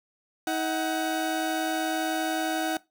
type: tone pair together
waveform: 30% pulse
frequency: 318.4 / 748.2 Hz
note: D#4 / F#5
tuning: +40 / +19 cents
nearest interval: octave + minor third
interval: 1479 cents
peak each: -26 dBFS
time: 0.47-2.77 s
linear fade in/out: 2 ms
effects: noise-tail reverb RT60 0.2 s tail -19 dB re dry